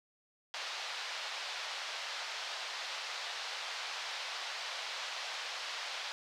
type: band-pass noise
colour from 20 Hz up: white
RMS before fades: -41 dBFS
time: 0.54-6.12 s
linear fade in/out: 0 ms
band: 600 to 4800 Hz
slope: 24 dB/octave
effects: none